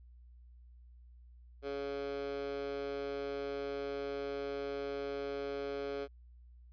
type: tone with high-pass filter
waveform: 15% pulse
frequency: 140 Hz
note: C#3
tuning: 18 cents sharp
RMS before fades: -39 dBFS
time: 1.62-6.08 s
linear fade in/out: 50 ms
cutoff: 420 Hz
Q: 2.5
effects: added 60 Hz sine -54 dBFS peak until 6.72 s + resampled to 11025 Hz